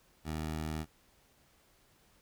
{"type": "tone", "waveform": "15% pulse", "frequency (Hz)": 78.1, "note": "D#2", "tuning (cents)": 7, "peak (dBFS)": -29, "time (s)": [0.24, 0.86], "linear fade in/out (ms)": 50, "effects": ["pink hiss -67 dBFS RMS until 2.21 s"]}